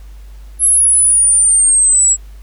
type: exponential sweep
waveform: sine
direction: down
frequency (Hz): 11000 to 7660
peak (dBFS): -7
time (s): 0.59-2.17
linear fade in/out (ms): 50
effects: added 50 Hz sine -31 dBFS peak until 2.42 s + pink hiss -50 dBFS RMS until 2.42 s